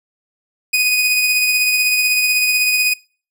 sawtooth tone with tremolo, 2489 Hz, D#7, in tune, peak -8 dBFS, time 0.73-2.94 s, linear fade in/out 10 ms, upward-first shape triangle, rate 16 Hz, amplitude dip 35%, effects noise-tail reverb RT60 0.4 s tail -24 dB re dry

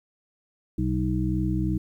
harmonic tone, 62.8 Hz, B1, 30 cents sharp, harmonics 1 / 2 / 3 / 5, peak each -28 / -28 / -28 / -28 dBFS, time 0.78-1.78 s, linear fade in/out 5 ms, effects 10-bit

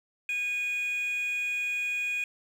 sine tone with frequency modulation, 2467 Hz, D#7, 15 cents flat, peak -25 dBFS, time 0.29-2.24 s, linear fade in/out 2 ms, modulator 845 Hz, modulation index 0.21, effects tanh soft clip ceiling -27 dBFS + 9-bit

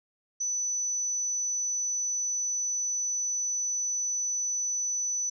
sine tone, 5980 Hz, F#8, 17 cents sharp, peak -27 dBFS, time 0.4-5.3 s, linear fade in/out 10 ms, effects none

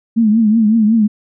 sine tone with vibrato, 219.6 Hz, A3, 3 cents flat, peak -8 dBFS, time 0.16-1.08 s, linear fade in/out 20 ms, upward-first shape triangle, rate 5.4 Hz, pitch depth 110 cents each way, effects none

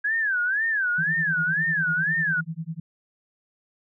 sine tone with vibrato, 1619 Hz, G#6, 45 cents flat, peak -21 dBFS, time 0.04-2.41 s, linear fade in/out 10 ms, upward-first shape sine, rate 2 Hz, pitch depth 210 cents each way
sine tone with tremolo, 162.9 Hz, E3, 20 cents flat, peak -26 dBFS, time 0.98-2.8 s, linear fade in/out 5 ms, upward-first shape sine, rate 10 Hz, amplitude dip 100%
effects none

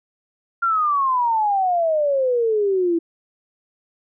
sine exponential sweep, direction down, 1398 to 328.8 Hz, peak -16 dBFS, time 0.62-2.99 s, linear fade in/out 10 ms, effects none

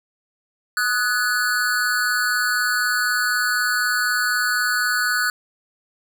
square tone with amplitude modulation, 1480 Hz, F#6, in tune, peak -15 dBFS, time 0.77-5.3 s, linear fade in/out 2 ms, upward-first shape sine, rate 224 Hz, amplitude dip 90%, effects none

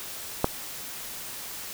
click, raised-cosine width 1 ms, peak -6 dBFS, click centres 0.444 s, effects white hiss -38 dBFS RMS until 1.73 s

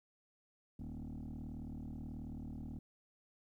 sine tone with frequency modulation, 150.6 Hz, D3, 44 cents sharp, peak -40 dBFS, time 0.79-2.79 s, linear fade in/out 5 ms, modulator 38.5 Hz, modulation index 3.3, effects tanh soft clip ceiling -42 dBFS + 13-bit

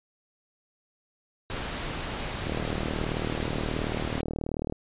pink noise, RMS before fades -33 dBFS, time 1.5-4.21 s, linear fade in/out 0 ms
click train, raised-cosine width 2 ms, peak -17 dBFS, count 88, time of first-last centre 2.47-4.724 s, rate 38.6 Hz
effects resampled to 8000 Hz

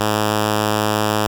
5% pulse tone, 106.3 Hz, G#2, 41 cents sharp, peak -5 dBFS, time 0-1.27 s, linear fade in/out 5 ms, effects 7-bit

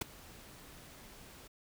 pink noise with ADSR envelope, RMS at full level -33 dBFS, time 0.01-1.48 s, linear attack 6 ms, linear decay 13 ms, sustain -21 dB, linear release 12 ms, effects none

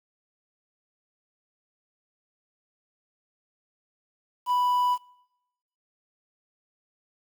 triangle tone with quantisation, 987.8 Hz, B5, in tune, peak -19 dBFS, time 4.46-4.98 s, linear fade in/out 50 ms, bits 8, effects noise-tail reverb RT60 0.9 s tail -24 dB re dry

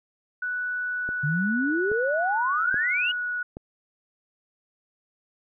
sine tone with pitch glide, 1480 to 1464.7 Hz, F#6 to F#6, 0 to -18 cents, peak -26 dBFS, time 0.42-3.43 s, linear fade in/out 5 ms, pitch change -18 cents, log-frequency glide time 0.81-3.16 s
click train, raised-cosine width 2 ms, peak -23 dBFS, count 4, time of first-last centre 1.09-3.569 s, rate 1.21 Hz
sine exponential sweep, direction up, 140.4 to 2960 Hz, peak -23 dBFS, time 1.23-3.12 s, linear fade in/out 10 ms
effects none

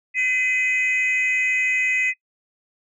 sine tone pair together, 2028 / 2518 Hz, B6 / D#7, +45 / +20 cents, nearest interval major third, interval 375 cents, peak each -19 dBFS, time 0.14-2.14 s, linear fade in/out 50 ms, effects noise-tail reverb RT60 0.1 s tail -24 dB re dry + tanh soft clip ceiling -14 dBFS

